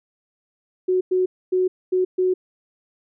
sine tone bursts at uneven times, 368.9 Hz, F#4, 5 cents flat, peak -16 dBFS, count 5, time 0.88-1.01 / 1.11-1.26 / 1.52-1.68 / 1.92-2.05 / 2.18-2.34 s, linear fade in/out 10 ms, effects none

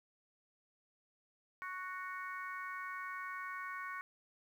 harmonic tone, 370 Hz, F#4, in tune, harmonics 3 / 4 / 5 / 6, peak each -44 / -46 / -48 / -50 dBFS, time 1.62-4.01 s, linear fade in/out 0 ms, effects 11-bit

